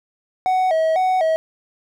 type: tone with vibrato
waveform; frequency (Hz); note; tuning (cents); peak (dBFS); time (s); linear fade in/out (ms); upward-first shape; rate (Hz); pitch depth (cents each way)
triangle; 691; F5; -19; -13; 0.46-1.36; 0; square; 2; 130
effects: none